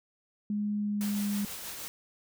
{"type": "tone with pitch glide", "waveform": "sine", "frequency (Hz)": [207.7, 203.9], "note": ["G#3", "G#3"], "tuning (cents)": [0, -32], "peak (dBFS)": -28, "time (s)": [0.5, 1.45], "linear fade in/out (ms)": 2, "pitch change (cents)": -32, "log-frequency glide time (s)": [0.77, 1.33]}
{"type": "noise with tremolo", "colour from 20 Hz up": "white", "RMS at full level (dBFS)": -39, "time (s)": [1.01, 1.88], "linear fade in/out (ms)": 0, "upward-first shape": "triangle", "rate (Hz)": 6.3, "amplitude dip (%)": 35}
{"effects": []}